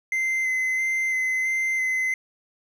triangle tone with vibrato, 2063 Hz, C7, 25 cents flat, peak -20 dBFS, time 0.12-2.14 s, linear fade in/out 2 ms, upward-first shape square, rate 1.5 Hz, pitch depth 13 cents each way, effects none

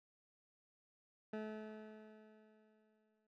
20% pulse tone with exponential decay, 215.9 Hz, A3, 33 cents flat, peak -36 dBFS, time 1.33-3.27 s, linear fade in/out 5 ms, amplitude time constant 420 ms, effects low-pass 2000 Hz 12 dB/octave + AAC 64 kbps

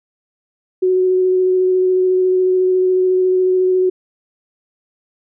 sine tone with vibrato, 370 Hz, F#4, in tune, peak -11 dBFS, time 0.82-3.9 s, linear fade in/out 10 ms, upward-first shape square, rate 14 Hz, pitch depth 9 cents each way, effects none

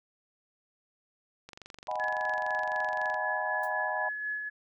click train, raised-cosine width 0.2 ms, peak -28 dBFS, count 40, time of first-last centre 1.49-3.143 s, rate 23.6 Hz
sine chord, G# minor seventh, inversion second, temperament equal with one note detuned, 622.3 / 740 / 823.4 / 987.8 Hz, D#5 / F#5 / G#5 / B5, 0 / 0 / -15 / 0 cents, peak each -36 dBFS, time 1.88-4.09 s, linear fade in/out 5 ms
sine tone with tremolo, 1700 Hz, G#6, 40 cents sharp, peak -30 dBFS, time 1.99-4.5 s, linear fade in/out 20 ms, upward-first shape sine, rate 4 Hz, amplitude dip 40%
blue noise with exponential decay, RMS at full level -45 dBFS, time 3.63-3.74 s, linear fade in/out 5 ms, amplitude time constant 22 ms
effects none

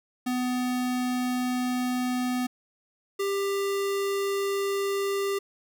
square tone pair in turn, 250.1 / 396.5 Hz, B3 / G4, +22 / +20 cents, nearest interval minor sixth, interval 798 cents, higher second, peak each -26 dBFS, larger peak neither, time 0.26-2.47 / 3.19-5.39 s, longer first, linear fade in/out 10 ms, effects none

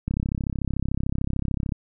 click train, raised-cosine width 5 ms, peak -13 dBFS, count 56, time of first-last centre 0.08-1.722 s, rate 33.5 Hz, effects none

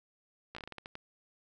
slowing click train, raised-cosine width 0.3 ms, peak -27 dBFS, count 10, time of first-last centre 0.55-0.954 s, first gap 15 ms, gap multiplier 1.26, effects none

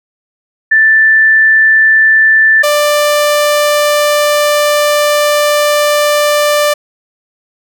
sine / sawtooth tone pair in turn, 1765 / 590.9 Hz, A6 / D5, +5 / +10 cents, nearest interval octave + perfect fifth, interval 1895 cents, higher first, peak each -4 dBFS, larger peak neither, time 0.71-2.63 / 2.63-6.74 s, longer second, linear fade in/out 10 ms, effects none

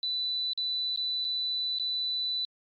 sine tone with dropouts, 3983 Hz, B7, 14 cents sharp, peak -28 dBFS, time 0.03-2.45 s, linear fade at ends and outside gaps 1 ms, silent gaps 0.533-0.576 / 0.961-0.974 / 1.245-1.249 / 1.786-1.797 s, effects Opus 48 kbps

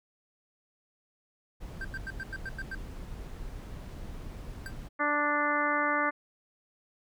brown noise, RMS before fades -41 dBFS, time 1.6-4.89 s, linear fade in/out 20 ms
triangle tone bursts, 1568 Hz, G6, in tune, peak -33 dBFS, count 8, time 1.81-2.749 s, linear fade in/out 2 ms, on 36 ms, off 93 ms
square tone with exponential decay, 1572 Hz, G6, 4 cents sharp, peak -35 dBFS, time 4.66-4.75 s, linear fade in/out 1 ms, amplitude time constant 18 ms
harmonic tone, 293.7 Hz, D4, in tune, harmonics 1 / 2 / 3 / 4 / 5 / 6 / 7, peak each -35 / -34 / -35 / -30 / -33 / -33 / -35 dBFS, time 4.99-6.11 s, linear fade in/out 20 ms
effects none

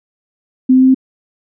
sine tone with pitch steps, 257.2 / 258.8 / 260.5 / 262.1 Hz, C4 / C4 / C4 / C4, -30 / -19 / -7 / +3 cents, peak -5 dBFS, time 0.69-0.946 s, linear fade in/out 10 ms, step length 64 ms, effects none

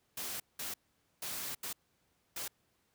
white noise bursts at uneven times, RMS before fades -40 dBFS, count 5, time 0.17-0.4 / 0.59-0.74 / 1.22-1.55 / 1.63-1.73 / 2.36-2.48 s, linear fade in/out 5 ms, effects pink hiss -75 dBFS RMS until 2.94 s + high-pass 60 Hz 12 dB/octave

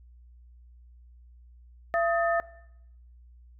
sine tone cluster, 676 / 1259 / 1788 Hz, E5 / D#6 / A6, +43 / +20 / +27 cents, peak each -24 / -31 / -30 dBFS, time 1.94-2.4 s, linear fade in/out 0 ms, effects noise-tail reverb RT60 0.8 s tail -19 dB re dry + added 60 Hz sine -50 dBFS peak until 3.59 s

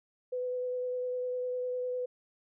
sine tone with vibrato, 500 Hz, B4, 21 cents sharp, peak -31 dBFS, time 0.32-2.06 s, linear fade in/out 10 ms, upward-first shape sine, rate 9.9 Hz, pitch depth 12 cents each way, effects none

